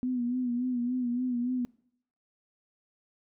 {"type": "tone with vibrato", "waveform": "sine", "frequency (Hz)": 246.9, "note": "B3", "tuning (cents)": 0, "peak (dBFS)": -27, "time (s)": [0.03, 1.65], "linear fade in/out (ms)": 0, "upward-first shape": "sine", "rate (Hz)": 3.5, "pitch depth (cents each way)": 57, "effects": ["noise-tail reverb RT60 0.7 s tail -24 dB re dry"]}